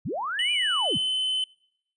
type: linear two-way sweep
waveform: sine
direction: up then down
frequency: 82.41 to 2460 to 82.41 Hz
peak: -27 dBFS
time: 0.05-0.98 s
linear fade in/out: 10 ms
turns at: 0.52 s
type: tone with pitch glide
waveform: triangle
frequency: 2960 to 3043 Hz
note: F#7 to F#7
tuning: 0 to +48 cents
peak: -22 dBFS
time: 0.39-1.44 s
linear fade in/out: 2 ms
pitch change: +48 cents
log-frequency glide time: 0.76-0.91 s
effects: noise-tail reverb RT60 0.8 s tail -26 dB re dry + resampled to 24000 Hz